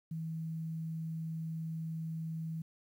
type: tone with quantisation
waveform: sine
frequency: 161.5 Hz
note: E3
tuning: 35 cents flat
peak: -36 dBFS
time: 0.11-2.62 s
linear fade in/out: 5 ms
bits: 11
effects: none